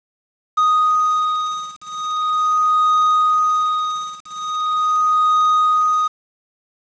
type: beating tone pair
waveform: triangle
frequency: 1244.5 / 1244.91 Hz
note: D#6 / D#6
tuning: 0 / +1 cents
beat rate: 0.41 Hz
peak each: -16 dBFS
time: 0.57-6.08 s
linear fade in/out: 10 ms
effects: resampled to 16000 Hz + 7-bit